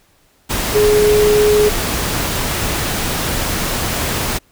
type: tone in noise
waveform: sine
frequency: 420.2 Hz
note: G#4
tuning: 20 cents sharp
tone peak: -9 dBFS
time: 0.74-1.7 s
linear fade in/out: 20 ms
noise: pink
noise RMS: -19 dBFS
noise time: 0.49-4.39 s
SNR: +7 dB
effects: pink hiss -55 dBFS RMS until 4.51 s